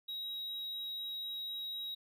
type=tone; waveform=triangle; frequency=3826 Hz; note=A#7; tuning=44 cents sharp; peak=-37 dBFS; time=0.08-1.95 s; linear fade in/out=10 ms; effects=none